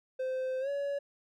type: tone with pitch glide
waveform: triangle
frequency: 518 to 564.9 Hz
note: C5 to C#5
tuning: -17 to +33 cents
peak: -29 dBFS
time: 0.19-0.99 s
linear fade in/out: 10 ms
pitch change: +150 cents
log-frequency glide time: 0.6-0.69 s
effects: none